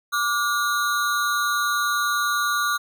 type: ring-modulated tone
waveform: square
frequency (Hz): 1300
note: E6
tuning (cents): -24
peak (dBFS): -18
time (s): 0.12-2.78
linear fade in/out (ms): 20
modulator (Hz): 130
effects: none